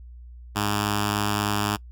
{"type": "tone with notch filter", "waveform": "5% pulse", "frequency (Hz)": 103.5, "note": "G#2", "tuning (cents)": -5, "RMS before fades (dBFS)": -25, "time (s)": [0.55, 1.77], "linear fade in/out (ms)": 20, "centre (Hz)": 530, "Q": 1.1, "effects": ["noise-tail reverb RT60 0.1 s tail -24 dB re dry", "added 60 Hz sine -40 dBFS peak until 1.91 s"]}